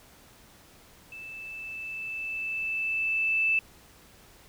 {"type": "tone with level ramp", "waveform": "sine", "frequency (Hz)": 2637, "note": "E7", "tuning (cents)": 0, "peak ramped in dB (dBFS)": [-40, -21], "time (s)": [1.12, 3.59], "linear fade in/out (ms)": 2, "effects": ["pink hiss -55 dBFS RMS until 4.48 s"]}